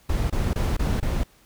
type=noise bursts; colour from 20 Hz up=brown; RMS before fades=-23 dBFS; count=5; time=0.09-1.236 s; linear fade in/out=5 ms; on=210 ms; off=24 ms; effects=pink hiss -57 dBFS RMS until 1.45 s